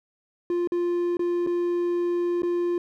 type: tone with dropouts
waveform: triangle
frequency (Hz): 349.2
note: F4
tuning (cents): 0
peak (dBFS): -20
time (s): 0.5-2.78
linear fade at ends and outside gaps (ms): 2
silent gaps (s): 0.674-0.72 / 1.17-1.193 / 1.465-1.471 / 2.421-2.432
effects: none